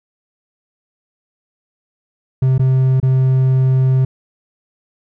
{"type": "tone with dropouts", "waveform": "triangle", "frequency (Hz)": 130.81, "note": "C3", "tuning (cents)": 0, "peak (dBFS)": -8, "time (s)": [2.42, 4.05], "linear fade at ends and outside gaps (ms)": 5, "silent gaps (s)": [[2.581, 2.594], [3.001, 3.028]], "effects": []}